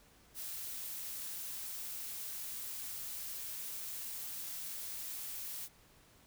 blue noise, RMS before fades -43 dBFS, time 0.34-5.69 s, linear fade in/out 50 ms, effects pink hiss -64 dBFS RMS until 6.26 s

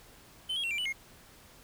triangle tone with pitch steps, 3065 / 3280 / 2726 / 2356 / 2964 / 2144 Hz, G7 / G#7 / F7 / D7 / F#7 / C7, -40 / -22 / -43 / +5 / +2 / +42 cents, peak -29 dBFS, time 0.49-0.928 s, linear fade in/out 10 ms, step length 73 ms, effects pink hiss -56 dBFS RMS until 1.63 s

